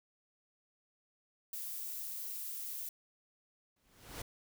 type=noise; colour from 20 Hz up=violet; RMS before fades=-42 dBFS; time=1.53-2.89 s; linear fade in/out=2 ms
type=noise with exponential growth; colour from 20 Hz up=pink; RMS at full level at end=-41 dBFS; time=3.76-4.22 s; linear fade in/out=5 ms; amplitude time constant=100 ms
effects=none